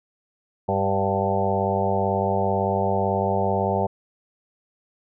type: harmonic tone with a mistuned harmonic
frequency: 98 Hz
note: G2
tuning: in tune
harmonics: 1 / 2 / 4 / 5 / 6 / 7 / 8 / 9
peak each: -28 / -28 / -28 / -28 / -28 / -28 / -28 / -28 dBFS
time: 0.68-3.87 s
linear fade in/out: 10 ms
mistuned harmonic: 8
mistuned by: -29 cents
effects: none

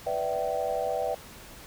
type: chord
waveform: sine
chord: E minor seventh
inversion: second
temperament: equal with one note detuned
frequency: 493.9 / 587.3 / 659.3 / 770.1 Hz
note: B4 / D5 / E5 / G5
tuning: 0 / 0 / 0 / -31 cents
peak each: -32 dBFS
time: 0.06-1.15 s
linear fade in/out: 10 ms
effects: pink hiss -47 dBFS RMS until 1.66 s

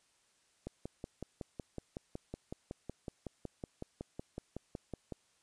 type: click train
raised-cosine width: 2 ms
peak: -27 dBFS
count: 25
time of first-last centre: 0.67-5.123 s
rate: 5.39 Hz
effects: white hiss -72 dBFS RMS until 5.42 s + resampled to 22050 Hz

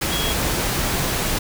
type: tone in noise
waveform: sine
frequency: 3300 Hz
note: G#7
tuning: 12 cents flat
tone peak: -26 dBFS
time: 0.11-0.33 s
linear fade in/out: 10 ms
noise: pink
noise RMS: -22 dBFS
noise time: 0.01-1.39 s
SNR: -7 dB
effects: none

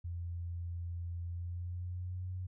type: tone with pitch glide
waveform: sine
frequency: 86.1 to 91.75 Hz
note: F2 to F#2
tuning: -24 to -14 cents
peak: -37 dBFS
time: 0.04-2.47 s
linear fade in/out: 10 ms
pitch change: +110 cents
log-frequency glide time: 1.26-2.31 s
effects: none

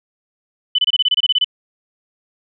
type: tone bursts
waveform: sine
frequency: 2999 Hz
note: F#7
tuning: 23 cents sharp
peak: -11 dBFS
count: 12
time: 0.75-1.445 s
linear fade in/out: 5 ms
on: 35 ms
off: 25 ms
effects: none

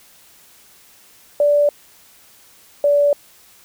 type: tone pair in turn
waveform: sine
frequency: 583 / 577.3 Hz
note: D5 / D5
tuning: -13 / -30 cents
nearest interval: unison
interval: 17 cents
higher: first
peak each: -11 dBFS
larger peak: neither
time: 1.4-1.69 / 2.84-3.13 s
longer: neither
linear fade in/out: 2 ms
effects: white hiss -49 dBFS RMS until 3.64 s

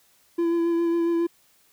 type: tone with vibrato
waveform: triangle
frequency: 337.8 Hz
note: E4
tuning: 42 cents sharp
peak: -18 dBFS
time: 0.38-1.27 s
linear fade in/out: 10 ms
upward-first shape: sine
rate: 7.3 Hz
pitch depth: 18 cents each way
effects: white hiss -61 dBFS RMS until 1.72 s

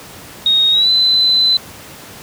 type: tone with pitch glide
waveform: sine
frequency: 3737 to 4028 Hz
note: A#7 to B7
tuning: +4 to +33 cents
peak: -9 dBFS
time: 0.46-1.57 s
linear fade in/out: 2 ms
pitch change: +129 cents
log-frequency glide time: 0.71-0.9 s
effects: pink hiss -35 dBFS RMS until 2.22 s + high-pass 80 Hz 12 dB/octave

